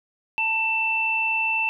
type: tone pair together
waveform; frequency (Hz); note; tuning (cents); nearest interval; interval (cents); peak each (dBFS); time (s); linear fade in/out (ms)
sine; 890.3 / 2668; A5 / E7; +20 / +20; octave + perfect fifth; 1900; -28 / -21; 0.38-1.69; 0
effects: none

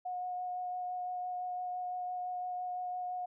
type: tone with vibrato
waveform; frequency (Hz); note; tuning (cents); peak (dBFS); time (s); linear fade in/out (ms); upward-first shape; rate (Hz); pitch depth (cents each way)
sine; 725; F#5; -35; -35; 0.05-3.26; 10; sine; 5.9; 10
effects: none

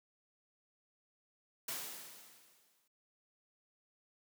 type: noise with exponential decay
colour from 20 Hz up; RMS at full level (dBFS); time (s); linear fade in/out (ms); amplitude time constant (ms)
white; -39; 1.68-2.88; 5; 260
effects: high-pass 150 Hz 12 dB/octave

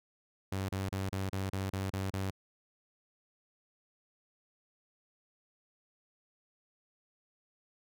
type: tone bursts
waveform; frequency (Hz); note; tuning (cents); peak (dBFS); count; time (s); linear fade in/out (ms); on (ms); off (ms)
sawtooth; 96.2; G2; -32; -29; 9; 0.52-2.306; 5; 170; 32
effects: none

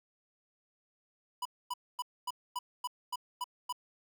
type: tone bursts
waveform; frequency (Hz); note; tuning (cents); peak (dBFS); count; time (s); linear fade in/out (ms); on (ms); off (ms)
square; 987.8; B5; 0; -34; 9; 1.42-3.726; 5; 34; 250
effects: none

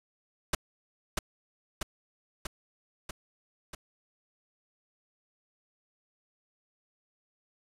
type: noise with echo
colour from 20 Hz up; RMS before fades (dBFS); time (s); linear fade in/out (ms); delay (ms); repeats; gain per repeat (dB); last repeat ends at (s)
pink; -26; 0.53-0.55; 5; 640; 5; -3; 3.75
effects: low-pass 11000 Hz 12 dB/octave

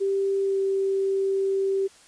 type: tone with pitch glide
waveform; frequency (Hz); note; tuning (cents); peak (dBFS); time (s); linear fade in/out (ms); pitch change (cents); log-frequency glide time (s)
sine; 392 to 388.8; G4 to G4; 0 to -14; -21; 0-1.88; 20; -14; 0.43-0.59
effects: white hiss -53 dBFS RMS until 2.07 s + resampled to 22050 Hz

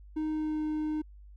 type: tone with pitch glide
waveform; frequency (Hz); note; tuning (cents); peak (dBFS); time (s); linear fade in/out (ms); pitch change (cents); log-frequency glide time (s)
triangle; 310 to 307; D#4 to D#4; -6 to -23; -27; 0.16-1.02; 10; -17; 0.3-0.62
effects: added 50 Hz sine -48 dBFS peak until 1.36 s

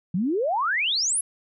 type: exponential sweep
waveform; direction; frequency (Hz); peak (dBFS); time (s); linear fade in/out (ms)
sine; up; 164.81 to 11175; -21; 0.14-1.21; 5
effects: none

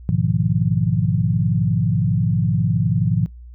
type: chord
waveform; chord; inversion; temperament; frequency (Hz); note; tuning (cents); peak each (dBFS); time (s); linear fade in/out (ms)
sine; F half-diminished seventh; first; equal with one note detuned; 104.67 / 123.47 / 155.56 / 174.61; Ab2 / Cb3 / Eb3 / F3; +14 / 0 / 0 / 0; -21; 0.09-3.26; 0
effects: noise-tail reverb RT60 0.2 s tail -26 dB re dry + added 60 Hz sine -36 dBFS peak until 3.54 s

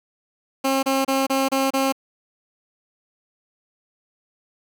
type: tone bursts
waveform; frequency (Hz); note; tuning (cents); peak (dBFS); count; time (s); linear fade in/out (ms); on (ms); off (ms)
15% pulse; 268.9; C4; +47; -12; 6; 0.64-1.925; 10; 190; 29
effects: none

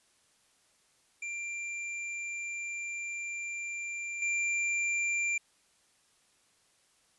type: tone with level steps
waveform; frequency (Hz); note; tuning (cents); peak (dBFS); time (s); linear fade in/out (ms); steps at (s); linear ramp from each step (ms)
square; 2371; D7; +16; -36 / -29; 1.22-5.38; 5; 4.22; 2
effects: white hiss -68 dBFS RMS until 7.18 s + resampled to 24000 Hz

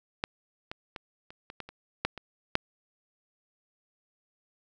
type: clicks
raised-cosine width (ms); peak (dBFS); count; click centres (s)
0.3; -12 / -21 / -22 / -30 / -26 / -21 / -28 / -10 / -24 / -7; 10; 0.239 / 0.715 / 0.962 / 1.305 / 1.501 / 1.603 / 1.69 / 2.05 / 2.177 / 2.554
effects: none

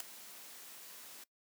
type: noise with ADSR envelope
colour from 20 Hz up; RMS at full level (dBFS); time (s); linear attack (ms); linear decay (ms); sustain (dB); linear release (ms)
white; -34; 0-1.24; 3; 4; -18; 5
effects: noise-tail reverb RT60 0.1 s tail -20 dB re dry + high-pass 200 Hz 12 dB/octave

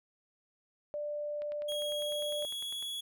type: tone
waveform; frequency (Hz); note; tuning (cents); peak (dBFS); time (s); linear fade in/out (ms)
sine; 591; D5; +11; -34; 0.94-2.45; 0
type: click train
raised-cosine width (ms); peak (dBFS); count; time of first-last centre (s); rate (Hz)
0.3; -35; 15; 1.42-2.826; 9.96
type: tone with pitch glide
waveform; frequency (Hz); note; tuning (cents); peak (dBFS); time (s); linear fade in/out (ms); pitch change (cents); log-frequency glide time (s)
45% pulse; 3295 to 3364; G#7 to G#7; -14 to +22; -36; 1.68-3.01; 10; +36; 1.87-2.83
effects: none

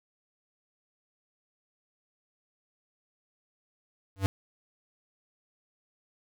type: tone with exponential growth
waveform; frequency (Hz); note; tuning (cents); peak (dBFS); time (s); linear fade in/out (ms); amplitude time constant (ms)
square; 97; G2; -18; -19; 4.16-4.26; 0; 21
effects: none

